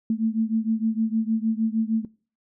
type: beating tone pair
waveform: sine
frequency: 220 / 226.5 Hz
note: A3 / A#3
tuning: 0 / -50 cents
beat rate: 6.5 Hz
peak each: -24 dBFS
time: 0.1-2.05 s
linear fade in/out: 2 ms
effects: noise-tail reverb RT60 0.4 s tail -22 dB re dry